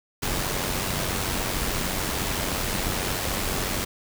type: noise with amplitude modulation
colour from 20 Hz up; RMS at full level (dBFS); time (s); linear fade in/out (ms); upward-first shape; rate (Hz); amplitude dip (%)
pink; -25; 0.22-3.85; 10; sine; 93.7; 45
effects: none